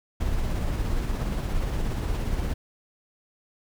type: noise with tremolo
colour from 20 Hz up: brown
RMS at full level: -25 dBFS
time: 0.2-2.54 s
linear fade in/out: 10 ms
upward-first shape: sine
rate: 17 Hz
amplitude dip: 30%
effects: none